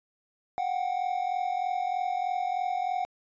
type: tone pair together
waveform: triangle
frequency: 726 / 769.2 Hz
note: F#5 / G5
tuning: -33 / -33 cents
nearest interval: minor second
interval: 100 cents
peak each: -27 / -29 dBFS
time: 0.58-3.05 s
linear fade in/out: 0 ms
effects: resampled to 16000 Hz